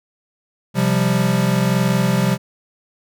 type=chord; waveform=square; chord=C suspended fourth; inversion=none; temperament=equal; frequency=130.81 / 174.61 / 196 Hz; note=C3 / F3 / G3; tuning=0 / 0 / 0 cents; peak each=-20 dBFS; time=0.74-2.38 s; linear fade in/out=50 ms; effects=none